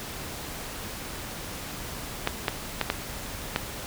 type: clicks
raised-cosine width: 0.3 ms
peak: -7 dBFS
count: 5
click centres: 2.274 / 2.482 / 2.813 / 2.901 / 3.561 s
effects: pink hiss -37 dBFS RMS until 3.86 s